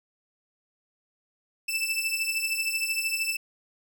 sawtooth beating tone pair, 2637 / 2650 Hz, E7 / E7, 0 / +9 cents, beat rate 13 Hz, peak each -26 dBFS, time 1.68-3.37 s, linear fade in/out 10 ms, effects none

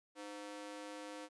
sawtooth ring-modulated tone, 411.2 Hz, G#4, 17 cents flat, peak -39 dBFS, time 0.15-1.29 s, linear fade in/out 50 ms, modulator 104 Hz, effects resampled to 24000 Hz

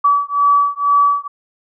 sine beating tone pair, 1145 / 1147.1 Hz, D6 / D6, -44 / -41 cents, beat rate 2.1 Hz, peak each -14 dBFS, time 0.04-1.28 s, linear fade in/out 10 ms, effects none

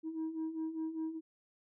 sine beating tone pair, 316.1 / 321.1 Hz, D#4 / E4, +27 / -45 cents, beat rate 5 Hz, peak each -40 / -35 dBFS, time 0.03-1.21 s, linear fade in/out 50 ms, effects tanh soft clip ceiling -33 dBFS

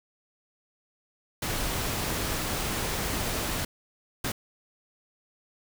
pink noise bursts at uneven times, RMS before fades -30 dBFS, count 2, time 1.42-3.65 / 4.24-4.32 s, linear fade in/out 5 ms, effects none

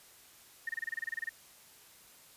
sine tone bursts, 1836 Hz, A#6, 27 cents flat, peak -32 dBFS, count 13, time 0.67-1.293 s, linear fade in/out 5 ms, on 23 ms, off 27 ms, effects white hiss -58 dBFS RMS until 2.36 s + resampled to 32000 Hz

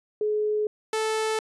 sine / sawtooth tone pair in turn, 423.9 / 438.1 Hz, G#4 / A4, +35 / -7 cents, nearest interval minor second, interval 58 cents, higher second, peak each -22 / -20 dBFS, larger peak second, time 0.21-0.67 / 0.93-1.39 s, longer neither, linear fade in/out 2 ms, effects resampled to 24000 Hz

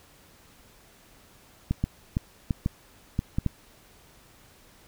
clicks, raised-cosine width 5 ms, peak -12 dBFS, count 8, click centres 1.71 / 1.84 / 2.169 / 2.508 / 2.661 / 3.191 / 3.385 / 3.463 s, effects pink hiss -56 dBFS RMS until 4.87 s

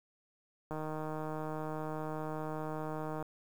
click train, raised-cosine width 1 ms, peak -26 dBFS, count 391, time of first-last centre 0.71-3.226 s, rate 155 Hz, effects 9-bit

